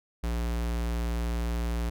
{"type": "tone", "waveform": "square", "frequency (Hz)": 58.27, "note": "A#1", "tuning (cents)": 0, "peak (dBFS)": -28, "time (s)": [0.23, 1.9], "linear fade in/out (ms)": 10, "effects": []}